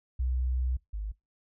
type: tone pair in turn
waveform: sine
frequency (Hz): 63.2 / 51.72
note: B1 / G#1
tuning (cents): +41 / -6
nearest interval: minor third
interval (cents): 347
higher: first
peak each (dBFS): -25 / -31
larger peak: first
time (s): 0.19-0.77 / 0.93-1.12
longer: first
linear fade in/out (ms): 10
effects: noise-tail reverb RT60 0.2 s tail -24 dB re dry + tanh soft clip ceiling -21 dBFS